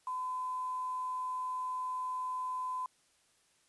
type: tone with quantisation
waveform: sine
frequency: 1015 Hz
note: B5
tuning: 47 cents sharp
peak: -34 dBFS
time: 0.07-2.86 s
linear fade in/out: 2 ms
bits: 9
effects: white hiss -70 dBFS RMS until 3.68 s + resampled to 24000 Hz